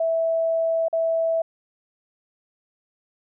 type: tone with dropouts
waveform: sine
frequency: 656 Hz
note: E5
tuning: 9 cents flat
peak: -19 dBFS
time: 0-1.42 s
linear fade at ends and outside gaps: 5 ms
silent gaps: 0.884-0.928 s
effects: none